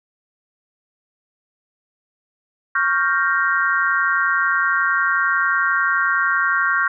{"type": "chord", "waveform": "sine", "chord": "G half-diminished seventh", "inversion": "second", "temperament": "equal", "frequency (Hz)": [1108.7, 1396.9, 1568, 1864.7], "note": ["Db6", "F6", "G6", "Bb6"], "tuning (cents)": [0, 0, 0, 0], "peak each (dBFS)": [-22, -20, -20, -24], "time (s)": [2.75, 6.88], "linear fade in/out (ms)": 5, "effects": []}